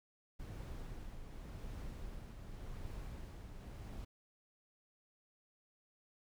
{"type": "noise with tremolo", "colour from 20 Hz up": "brown", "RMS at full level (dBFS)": -45, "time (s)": [0.39, 4.05], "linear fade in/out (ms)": 10, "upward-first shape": "triangle", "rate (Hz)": 0.88, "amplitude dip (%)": 45, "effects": []}